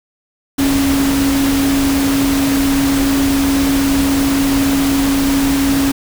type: tone in noise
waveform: sine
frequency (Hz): 275.4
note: C#4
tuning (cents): -11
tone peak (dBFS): -12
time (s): 0.58-5.92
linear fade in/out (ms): 10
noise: pink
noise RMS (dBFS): -20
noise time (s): 0.58-5.92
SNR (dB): +5
effects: none